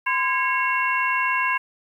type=harmonic tone with a mistuned harmonic; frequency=547 Hz; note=C#5; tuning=23 cents flat; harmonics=2 / 3 / 4 / 5; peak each=-23 / -25 / -26 / -27 dBFS; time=0.06-1.58 s; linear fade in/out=10 ms; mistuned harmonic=2; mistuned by=-110 cents; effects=9-bit